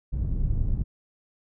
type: low-pass noise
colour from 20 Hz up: pink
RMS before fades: -25 dBFS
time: 0.12-0.84 s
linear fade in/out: 20 ms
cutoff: 110 Hz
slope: 12 dB/octave
effects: none